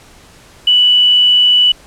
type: tone with quantisation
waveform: sine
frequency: 2962 Hz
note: F#7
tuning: 1 cent sharp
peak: -6 dBFS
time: 0.67-1.72 s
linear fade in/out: 5 ms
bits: 6
effects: pink hiss -42 dBFS RMS until 1.86 s + low-pass 10000 Hz 12 dB/octave